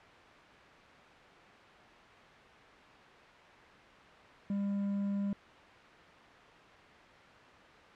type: tone with quantisation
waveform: triangle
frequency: 200.2 Hz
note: G3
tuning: 37 cents sharp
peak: -29 dBFS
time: 4.5-5.33 s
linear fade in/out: 2 ms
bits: 9
effects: white hiss -54 dBFS RMS until 7.95 s + low-pass 2000 Hz 12 dB/octave